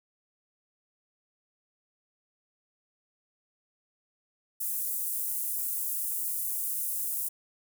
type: high-pass noise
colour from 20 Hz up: pink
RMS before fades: -32 dBFS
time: 4.6-7.29 s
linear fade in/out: 10 ms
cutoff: 10000 Hz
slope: 24 dB/octave
effects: none